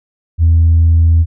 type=tone; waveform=sine; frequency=82.41 Hz; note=E2; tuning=in tune; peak=-4 dBFS; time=0.38-1.26 s; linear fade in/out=50 ms; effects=tanh soft clip ceiling -3 dBFS